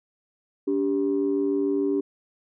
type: tone pair together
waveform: sine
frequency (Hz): 286.6 / 393.6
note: D4 / G4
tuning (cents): -42 / +7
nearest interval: perfect fourth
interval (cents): 549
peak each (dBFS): -23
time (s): 0.67-2.01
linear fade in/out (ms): 10
effects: tanh soft clip ceiling -15 dBFS